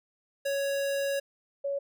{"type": "tone pair in turn", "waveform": ["square", "sine"], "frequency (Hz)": [556, 559.5], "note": ["C#5", "C#5"], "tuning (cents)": [5, 16], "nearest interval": "unison", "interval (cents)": 11, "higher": "second", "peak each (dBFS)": -28, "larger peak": "neither", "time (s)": [[0.45, 1.2], [1.64, 1.79]], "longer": "first", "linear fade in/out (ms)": 10, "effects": []}